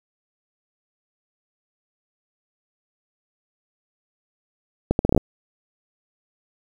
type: accelerating click train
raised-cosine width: 2 ms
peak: -4 dBFS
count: 8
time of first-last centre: 4.91-5.177 s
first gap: 81 ms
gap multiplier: 0.73
effects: 7-bit